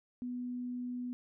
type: tone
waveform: sine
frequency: 246.9 Hz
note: B3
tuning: in tune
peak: -36 dBFS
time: 0.22-1.13 s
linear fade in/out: 0 ms
effects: none